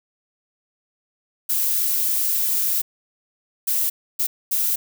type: noise bursts at uneven times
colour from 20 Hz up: violet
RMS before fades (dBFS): -21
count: 4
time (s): 1.49-2.82 / 3.67-3.9 / 4.19-4.27 / 4.51-4.76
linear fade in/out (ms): 10
effects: none